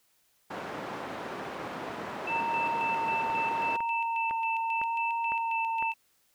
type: band-pass noise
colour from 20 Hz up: white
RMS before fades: -38 dBFS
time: 0.5-3.77 s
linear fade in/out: 10 ms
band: 160 to 1100 Hz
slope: 12 dB/octave
type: tone with tremolo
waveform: sine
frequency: 2645 Hz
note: E7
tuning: 5 cents sharp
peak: -31 dBFS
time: 2.27-5.94 s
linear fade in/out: 5 ms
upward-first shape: square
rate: 3.7 Hz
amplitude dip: 65%
type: tone with vibrato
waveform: sine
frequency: 917 Hz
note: A#5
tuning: 29 cents flat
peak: -28 dBFS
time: 2.28-5.94 s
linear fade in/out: 50 ms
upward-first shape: sine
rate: 0.79 Hz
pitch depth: 16 cents each way
type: click train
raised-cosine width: 0.5 ms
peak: -24 dBFS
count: 6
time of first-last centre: 3.3-5.825 s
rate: 1.98 Hz
effects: white hiss -69 dBFS RMS until 6.34 s